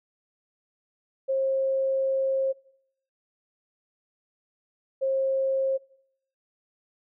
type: tone pair in turn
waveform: sine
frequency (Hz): 535 / 535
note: C5 / C5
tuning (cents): +38 / +38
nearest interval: unison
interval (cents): 0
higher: neither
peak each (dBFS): -22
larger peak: neither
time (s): 1.28-2.53 / 5.01-5.78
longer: first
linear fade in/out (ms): 20
effects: noise-tail reverb RT60 0.7 s tail -22 dB re dry